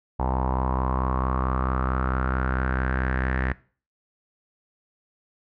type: tone with low-pass filter sweep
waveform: sawtooth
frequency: 64.5 Hz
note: C2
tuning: 24 cents flat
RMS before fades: -25 dBFS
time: 0.19-3.53 s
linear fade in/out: 10 ms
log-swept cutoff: 890 to 1800 Hz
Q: 6.1
effects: noise-tail reverb RT60 0.4 s tail -20 dB re dry